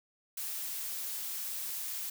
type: noise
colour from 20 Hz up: blue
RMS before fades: -38 dBFS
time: 0.37-2.1 s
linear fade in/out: 5 ms
effects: none